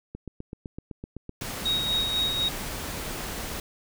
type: click train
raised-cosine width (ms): 3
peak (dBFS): -23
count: 11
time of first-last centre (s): 0.15-1.421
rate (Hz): 7.87
type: noise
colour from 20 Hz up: pink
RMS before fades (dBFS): -34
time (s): 1.41-3.6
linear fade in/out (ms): 2
type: tone with tremolo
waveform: sine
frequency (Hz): 3773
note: A#7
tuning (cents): +20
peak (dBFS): -22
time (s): 1.65-2.49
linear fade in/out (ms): 10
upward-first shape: sine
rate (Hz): 4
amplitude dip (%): 45
effects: none